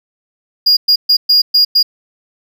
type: tone bursts at uneven times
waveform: triangle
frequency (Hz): 4850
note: D#8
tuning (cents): -45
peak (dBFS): -5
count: 6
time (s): 0.66-0.77 / 0.88-0.96 / 1.09-1.17 / 1.29-1.42 / 1.54-1.65 / 1.75-1.83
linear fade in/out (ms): 10
effects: none